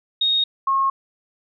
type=tone pair in turn; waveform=sine; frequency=3729 / 1083.3 Hz; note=A#7 / C#6; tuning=0 / -40 cents; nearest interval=octave + major sixth; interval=2140 cents; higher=first; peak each=-16 dBFS; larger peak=neither; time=0.21-0.44 / 0.67-0.9 s; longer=neither; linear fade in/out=5 ms; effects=none